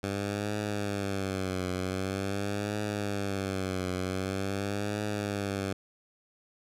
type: tone with vibrato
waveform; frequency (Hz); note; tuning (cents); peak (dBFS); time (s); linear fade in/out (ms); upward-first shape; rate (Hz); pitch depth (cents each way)
10% pulse; 98; G2; 0; -22; 0.03-5.73; 5; triangle; 0.45; 120
effects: low-pass 11000 Hz 12 dB/octave